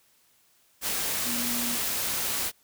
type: tone in noise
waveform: sine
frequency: 240 Hz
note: B3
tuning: 49 cents flat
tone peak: -33 dBFS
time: 1.24-1.78 s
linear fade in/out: 50 ms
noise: white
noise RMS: -29 dBFS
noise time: 0.81-2.52 s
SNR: -7 dB
effects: white hiss -64 dBFS RMS until 2.63 s